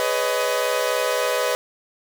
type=tone cluster; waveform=sawtooth; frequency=416 / 499.9 / 564 / 627 Hz; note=G#4 / B4 / C#5 / D#5; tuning=+3 / +21 / +30 / +13 cents; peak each=-27 / -19 / -24 / -21 dBFS; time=0-1.55 s; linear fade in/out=0 ms; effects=none